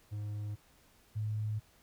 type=tone pair in turn; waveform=triangle / sine; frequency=104.4 / 107.21 Hz; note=G#2 / A2; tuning=+10 / -44 cents; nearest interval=unison; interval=46 cents; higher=second; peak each=-34 / -32 dBFS; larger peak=second; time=0.11-0.56 / 1.15-1.6 s; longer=neither; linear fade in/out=20 ms; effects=pink hiss -65 dBFS RMS until 1.82 s

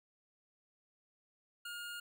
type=tone; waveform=25% pulse; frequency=1420 Hz; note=F6; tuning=28 cents sharp; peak=-39 dBFS; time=1.65-2 s; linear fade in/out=5 ms; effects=none

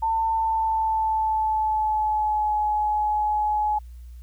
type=tone with pitch glide; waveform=sine; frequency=896 to 845.7 Hz; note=A5 to G#5; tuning=+31 to +31 cents; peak=-20 dBFS; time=0.02-3.79 s; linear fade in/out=10 ms; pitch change=-100 cents; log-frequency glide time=0.27-2.58 s; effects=added 60 Hz sine -38 dBFS peak until 4.22 s + white hiss -64 dBFS RMS until 4.22 s

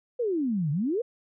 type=exponential two-way sweep; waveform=sine; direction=down then up; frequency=510 to 138.59 to 510 Hz; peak=-24 dBFS; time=0.19-1.02 s; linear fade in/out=10 ms; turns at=0.71 s; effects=none

